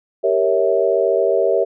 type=chord; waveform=sine; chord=G diminished seventh; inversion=none; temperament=equal with one note detuned; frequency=392 / 466.2 / 554.4 / 653.2 Hz; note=G4 / Bb4 / Db5 / Fb5; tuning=0 / 0 / 0 / -16 cents; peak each=-19 dBFS; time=0.23-1.65 s; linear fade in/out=20 ms; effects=none